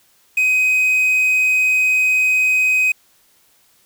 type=tone with quantisation; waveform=triangle; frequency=2516 Hz; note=D#7; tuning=19 cents sharp; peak=-11 dBFS; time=0.37-2.92 s; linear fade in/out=5 ms; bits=6; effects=white hiss -56 dBFS RMS until 3.85 s